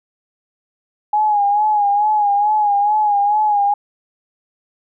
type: tone with vibrato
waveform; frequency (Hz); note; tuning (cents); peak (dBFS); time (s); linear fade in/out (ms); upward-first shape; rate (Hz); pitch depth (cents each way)
sine; 830.6; G#5; 0; -12; 1.13-3.74; 5; sine; 2.3; 54
effects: none